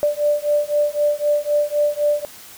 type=beating tone pair; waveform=sine; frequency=587.3 / 591.2 Hz; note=D5 / D5; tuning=0 / +11 cents; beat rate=3.9 Hz; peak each=-19 / -19 dBFS; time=0.03-2.25 s; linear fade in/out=0 ms; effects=white hiss -41 dBFS RMS until 2.57 s